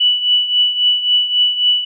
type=tone with tremolo; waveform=sine; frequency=2960 Hz; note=F#7; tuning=in tune; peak=-8 dBFS; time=0-1.85 s; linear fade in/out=10 ms; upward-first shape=triangle; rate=3.7 Hz; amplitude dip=75%; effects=none